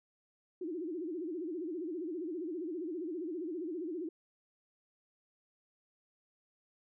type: tone with vibrato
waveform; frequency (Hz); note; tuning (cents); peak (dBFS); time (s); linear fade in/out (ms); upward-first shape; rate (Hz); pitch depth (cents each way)
sine; 335.8; E4; +32; -36; 0.61-4.09; 5; sine; 15; 180
effects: none